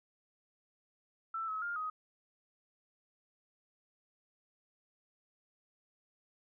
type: tone with pitch steps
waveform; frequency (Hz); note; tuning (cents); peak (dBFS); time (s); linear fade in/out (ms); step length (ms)
sine; 1330 / 1284 / 1406 / 1256; E6 / E6 / F6 / D#6; +15 / -46 / +11 / +16; -35; 1.34-1.9; 5; 140
effects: none